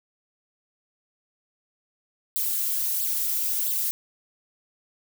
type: noise with flanger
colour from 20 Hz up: violet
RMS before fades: -26 dBFS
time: 2.36-3.91 s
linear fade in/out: 0 ms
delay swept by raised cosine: 0.23 to 5.33 ms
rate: 1.5 Hz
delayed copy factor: +0.95
effects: none